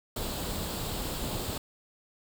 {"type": "noise with comb filter", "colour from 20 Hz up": "pink", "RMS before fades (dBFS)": -34, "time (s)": [0.16, 1.58], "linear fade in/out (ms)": 5, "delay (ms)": 0.25, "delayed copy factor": 0.5, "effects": []}